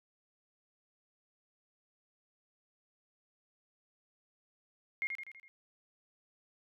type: tone with echo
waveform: sine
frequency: 2136 Hz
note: C7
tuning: 35 cents sharp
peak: -31 dBFS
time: 5.02-5.07 s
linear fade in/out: 0 ms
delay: 82 ms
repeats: 5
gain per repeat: -5 dB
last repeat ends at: 5.48 s
effects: none